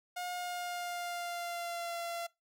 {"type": "tone with pitch glide", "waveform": "sawtooth", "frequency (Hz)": [716, 683.3], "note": ["F5", "F5"], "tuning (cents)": [43, -38], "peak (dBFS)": -33, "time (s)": [0.16, 2.27], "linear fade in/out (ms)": 10, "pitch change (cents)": -81, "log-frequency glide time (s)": [0.32, 1.97], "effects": ["noise-tail reverb RT60 0.2 s tail -22 dB re dry"]}